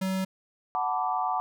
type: tone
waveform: square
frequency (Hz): 189.4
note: F#3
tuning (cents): +41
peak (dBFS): -27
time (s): 0.01-0.25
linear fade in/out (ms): 10
type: chord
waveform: sine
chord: B minor seventh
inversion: second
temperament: equal with one note detuned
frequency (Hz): 740 / 880 / 987.8 / 1167.2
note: F#5 / A5 / B5 / D6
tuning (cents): 0 / 0 / 0 / -11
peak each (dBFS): -29 / -31 / -33 / -31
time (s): 0.75-1.4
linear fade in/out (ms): 0
effects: none